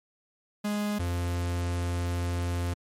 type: tone pair in turn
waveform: 45% pulse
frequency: 207.7 / 87.33 Hz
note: G#3 / F2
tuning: 0 / 0 cents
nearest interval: octave + minor third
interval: 1500 cents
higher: first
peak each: -27 / -27 dBFS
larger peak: neither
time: 0.64-0.99 / 0.99-2.74 s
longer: second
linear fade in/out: 10 ms
effects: MP3 64 kbps